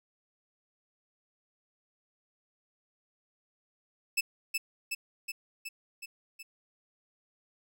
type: tone with echo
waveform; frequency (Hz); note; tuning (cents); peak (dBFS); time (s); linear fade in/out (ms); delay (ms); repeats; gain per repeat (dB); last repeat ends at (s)
sawtooth; 2623; E7; -9; -22; 4.17-4.21; 10; 370; 6; -3; 6.43
effects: none